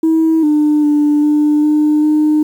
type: tone with pitch steps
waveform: sine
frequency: 321.9 / 299.9 / 295.5 / 298.6 / 301.8 / 304.5 Hz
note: E4 / D4 / D4 / D4 / D4 / D#4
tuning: -41 / +36 / +11 / +29 / +47 / -37 cents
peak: -7 dBFS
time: 0.03-2.43 s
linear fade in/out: 5 ms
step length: 400 ms
effects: tanh soft clip ceiling -6 dBFS + 7-bit